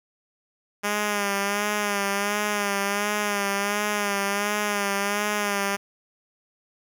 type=tone with vibrato; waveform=5% pulse; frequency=203.8 Hz; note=G#3; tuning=32 cents flat; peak=-12 dBFS; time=0.83-5.77 s; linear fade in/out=20 ms; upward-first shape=sine; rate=1.4 Hz; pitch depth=45 cents each way; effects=none